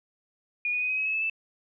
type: tone with pitch steps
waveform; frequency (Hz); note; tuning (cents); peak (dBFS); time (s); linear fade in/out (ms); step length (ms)
sine; 2443 / 2470 / 2497 / 2525 / 2553 / 2581 / 2609 / 2638; D#7 / D#7 / D#7 / D#7 / D#7 / E7 / E7 / E7; -32 / -13 / +6 / +25 / +44 / -37 / -18 / +1; -25; 0.65-1.298; 2; 81
effects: none